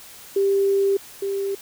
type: tone pair in turn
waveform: sine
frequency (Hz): 394.3 / 394.3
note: G4 / G4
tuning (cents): +10 / +10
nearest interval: unison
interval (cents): 0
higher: neither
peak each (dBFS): -16 / -22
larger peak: first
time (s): 0.36-0.97 / 1.22-1.55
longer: first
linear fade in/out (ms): 5
effects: white hiss -43 dBFS RMS until 1.61 s